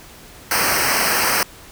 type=noise with comb filter; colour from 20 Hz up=pink; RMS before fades=-18 dBFS; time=0.51-1.43 s; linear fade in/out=2 ms; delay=0.28 ms; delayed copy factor=-0.95; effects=pink hiss -42 dBFS RMS until 1.71 s